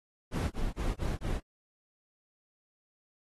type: noise bursts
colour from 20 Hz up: brown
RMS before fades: -31 dBFS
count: 5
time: 0.31-1.406 s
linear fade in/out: 50 ms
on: 200 ms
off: 24 ms
effects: AAC 32 kbps